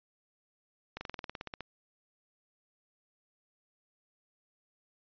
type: slowing click train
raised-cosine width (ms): 0.3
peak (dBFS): -23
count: 13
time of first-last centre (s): 0.97-1.607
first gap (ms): 40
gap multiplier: 1.05
effects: resampled to 11025 Hz